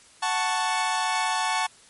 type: chord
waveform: sawtooth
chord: F# minor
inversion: none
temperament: equal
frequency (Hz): 740 / 880 / 1108.7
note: F#5 / A5 / C#6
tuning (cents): 0 / 0 / 0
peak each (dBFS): -25 / -22 / -25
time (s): 0.22-1.67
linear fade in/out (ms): 10
effects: white hiss -53 dBFS RMS until 1.89 s + MP3 48 kbps